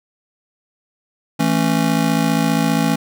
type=chord; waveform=square; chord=A major; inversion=second; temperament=just; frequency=165 / 220 / 275 Hz; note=E3 / A3 / C#4; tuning=+2 / 0 / -14 cents; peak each=-20 dBFS; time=1.39-2.96 s; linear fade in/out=10 ms; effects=none